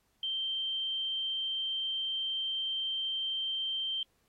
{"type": "tone", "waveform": "sine", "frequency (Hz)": 3136, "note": "G7", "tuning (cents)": 0, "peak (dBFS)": -31, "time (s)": [0.23, 4.03], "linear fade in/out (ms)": 2, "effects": ["pink hiss -74 dBFS RMS until 4.28 s", "AAC 48 kbps"]}